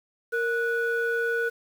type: tone pair together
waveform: sine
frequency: 464.6 / 1474 Hz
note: A#4 / F#6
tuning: -6 / -7 cents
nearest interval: octave + minor sixth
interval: 1999 cents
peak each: -25 dBFS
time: 0.32-1.5 s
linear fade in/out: 20 ms
effects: tanh soft clip ceiling -18 dBFS + 8-bit